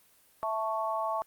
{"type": "chord", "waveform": "sine", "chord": "A major", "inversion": "second", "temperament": "equal", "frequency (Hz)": [659.3, 880, 1108.7], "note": ["E5", "A5", "C#6"], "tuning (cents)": [0, 0, 0], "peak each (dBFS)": -33, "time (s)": [0.43, 1.22], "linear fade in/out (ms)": 0, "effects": ["white hiss -63 dBFS RMS until 1.26 s", "Opus 32 kbps"]}